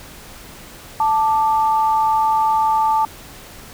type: tone pair together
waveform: sine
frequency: 880 / 1180.2 Hz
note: A5 / D6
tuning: 0 / +8 cents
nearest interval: perfect fourth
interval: 508 cents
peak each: -14 / -22 dBFS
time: 1-3.05 s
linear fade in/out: 2 ms
effects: pink hiss -39 dBFS RMS until 3.73 s